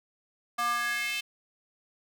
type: tone with high-pass filter sweep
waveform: square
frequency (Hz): 238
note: A#3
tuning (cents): +36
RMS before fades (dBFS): -30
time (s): 0.58-1.21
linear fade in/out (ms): 10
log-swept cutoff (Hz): 980 to 2800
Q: 3.7
effects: none